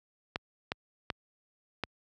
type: clicks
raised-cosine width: 0.3 ms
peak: -15 dBFS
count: 4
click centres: 0.359 / 0.719 / 1.102 / 1.837 s
effects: high-pass 60 Hz 12 dB/octave